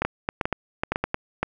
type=clicks; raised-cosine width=0.5 ms; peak=-8 dBFS; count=12; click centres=0.02 / 0.05 / 0.289 / 0.412 / 0.455 / 0.527 / 0.835 / 0.92 / 0.959 / 1.04 / 1.144 / 1.43 s; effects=none